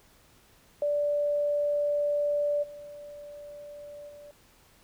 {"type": "tone with level steps", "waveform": "sine", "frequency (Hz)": 584, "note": "D5", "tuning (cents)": -10, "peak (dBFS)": [-24, -41, -45], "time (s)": [0.82, 4.31], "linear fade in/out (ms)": 2, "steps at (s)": [2.62, 4.08], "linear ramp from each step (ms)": 20, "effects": ["pink hiss -60 dBFS RMS until 4.83 s"]}